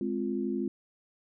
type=chord; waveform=sine; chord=F minor; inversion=first; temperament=just; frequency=209.5 / 261.9 / 349.2 Hz; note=Ab3 / C4 / F4; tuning=+15 / +2 / 0 cents; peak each=-33 dBFS; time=0.01-0.68 s; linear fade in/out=2 ms; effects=none